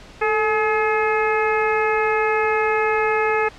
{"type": "harmonic tone with a mistuned harmonic", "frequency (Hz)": 425.5, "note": "G#4", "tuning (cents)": 42, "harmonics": [1, 2, 3, 4, 5, 6], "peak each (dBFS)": [-20, -23, -25, -26, -27, -28], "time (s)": [0.21, 3.49], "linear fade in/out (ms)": 10, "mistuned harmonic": 1, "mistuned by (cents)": 54, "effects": ["pink hiss -43 dBFS RMS until 3.58 s", "low-pass 5000 Hz 12 dB/octave"]}